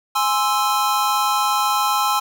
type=chord; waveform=square; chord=Ab augmented; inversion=none; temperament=equal; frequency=830.6 / 1046.5 / 1318.5 Hz; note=Ab5 / C6 / E6; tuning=0 / 0 / 0 cents; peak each=-22 dBFS; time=0.15-2.2 s; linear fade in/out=10 ms; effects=none